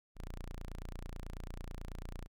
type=tone; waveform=sawtooth; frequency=29.14 Hz; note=A#0; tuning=in tune; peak=-38 dBFS; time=0.15-2.28 s; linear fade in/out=50 ms; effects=none